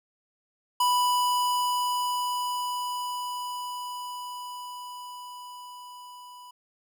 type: tone with level ramp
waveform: square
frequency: 987.8 Hz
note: B5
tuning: in tune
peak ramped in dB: -21 to -45 dBFS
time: 0.8-6.51 s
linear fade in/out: 5 ms
effects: none